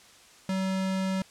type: tone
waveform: square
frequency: 190 Hz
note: F#3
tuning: 46 cents sharp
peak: -27 dBFS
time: 0.49-1.22 s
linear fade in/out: 2 ms
effects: white hiss -54 dBFS RMS until 1.3 s + low-pass 8000 Hz 12 dB/octave